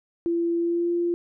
sine tone with pitch glide, 339.3 to 345.4 Hz, F4 to F4, -50 to -19 cents, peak -21 dBFS, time 0.26-1.14 s, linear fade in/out 0 ms, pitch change +31 cents, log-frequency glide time 0.58-0.91 s, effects none

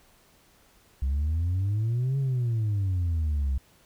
sine exponential two-way sweep, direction up then down, 65 to 138.8 to 65 Hz, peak -21 dBFS, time 1.02-3.58 s, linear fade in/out 5 ms, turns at 2.18 s, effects tanh soft clip ceiling -22 dBFS + pink hiss -60 dBFS RMS until 3.85 s

